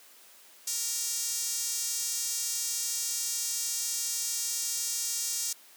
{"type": "tone with high-pass filter", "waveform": "sawtooth", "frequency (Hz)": 466.2, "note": "A#4", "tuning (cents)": 0, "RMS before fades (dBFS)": -32, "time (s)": [0.67, 5.53], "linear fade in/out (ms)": 5, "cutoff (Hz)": 6500, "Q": 1.9, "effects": ["white hiss -55 dBFS RMS until 5.76 s", "high-pass 300 Hz 12 dB/octave"]}